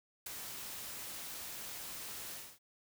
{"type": "noise with ADSR envelope", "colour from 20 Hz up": "white", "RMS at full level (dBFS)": -39, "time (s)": [0.26, 2.59], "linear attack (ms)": 7, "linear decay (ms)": 7, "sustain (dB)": -6, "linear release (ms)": 260, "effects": []}